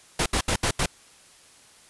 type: noise bursts at uneven times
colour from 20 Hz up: pink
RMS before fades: -23 dBFS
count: 5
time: 0.19-0.26 / 0.33-0.41 / 0.48-0.56 / 0.63-0.71 / 0.79-0.86 s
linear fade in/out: 5 ms
effects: white hiss -53 dBFS RMS until 1.89 s + resampled to 24000 Hz